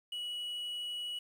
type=tone with quantisation; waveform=triangle; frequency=2928 Hz; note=F#7; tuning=19 cents flat; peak=-35 dBFS; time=0.12-1.19 s; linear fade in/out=5 ms; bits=10; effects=none